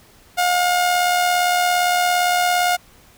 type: tone with amplitude modulation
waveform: sawtooth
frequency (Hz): 715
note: F5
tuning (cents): +41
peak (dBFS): -10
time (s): 0.37-2.77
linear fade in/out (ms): 20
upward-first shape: sine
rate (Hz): 77.5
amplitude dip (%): 35
effects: pink hiss -50 dBFS RMS until 3.17 s